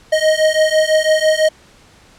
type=beating tone pair; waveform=square; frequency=622 / 628 Hz; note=D#5 / D#5; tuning=-1 / +16 cents; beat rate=6 Hz; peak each=-15 dBFS; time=0.12-1.49 s; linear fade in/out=10 ms; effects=pink hiss -47 dBFS RMS until 2.18 s + low-pass 8000 Hz 12 dB/octave